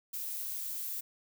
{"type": "noise", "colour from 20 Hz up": "violet", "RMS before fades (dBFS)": -38, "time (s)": [0.13, 1.01], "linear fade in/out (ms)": 10, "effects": []}